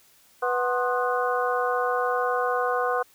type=harmonic tone with a mistuned harmonic; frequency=246.9 Hz; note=B3; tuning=in tune; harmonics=2 / 3 / 4 / 5 / 6; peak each=-26 / -28 / -29 / -30 / -31 dBFS; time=0.42-3.03 s; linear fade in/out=10 ms; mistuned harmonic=4; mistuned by=+120 cents; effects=white hiss -58 dBFS RMS until 3.14 s